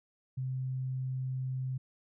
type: tone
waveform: sine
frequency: 130 Hz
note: C3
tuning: 11 cents flat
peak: -32 dBFS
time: 0.37-1.78 s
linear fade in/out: 10 ms
effects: none